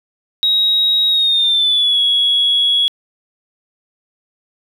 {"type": "tone with pitch glide", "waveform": "sine", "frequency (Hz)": [3801, 3347], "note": ["A#7", "G#7"], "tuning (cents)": [33, 13], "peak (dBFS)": -10, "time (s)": [0.43, 2.88], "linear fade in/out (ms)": 0, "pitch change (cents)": -220, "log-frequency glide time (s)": [1.08, 2], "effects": ["tanh soft clip ceiling -6 dBFS", "8-bit"]}